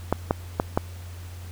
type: clicks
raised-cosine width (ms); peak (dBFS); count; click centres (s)
1; -6; 4; 0.126 / 0.309 / 0.599 / 0.775
effects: added 88 Hz sine -36 dBFS peak until 1.51 s + pink hiss -48 dBFS RMS until 1.51 s